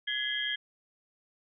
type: tone cluster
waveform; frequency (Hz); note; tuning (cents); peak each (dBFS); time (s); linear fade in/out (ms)
sine; 1685 / 2044 / 3118 / 3248; G#6 / C7 / G7 / G#7; +25 / -41 / -10 / -39; -34 / -38 / -38 / -33; 0.07-0.56; 10
effects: none